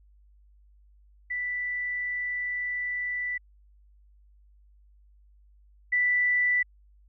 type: tone pair in turn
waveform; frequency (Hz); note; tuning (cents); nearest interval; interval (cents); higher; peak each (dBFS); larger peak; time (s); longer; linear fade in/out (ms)
sine; 1975.5 / 1975.5; B6 / B6; 0 / 0; unison; 0; neither; -28 / -21; second; 1.3-3.38 / 5.92-6.63; first; 10
effects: added 50 Hz sine -55 dBFS peak until 7.08 s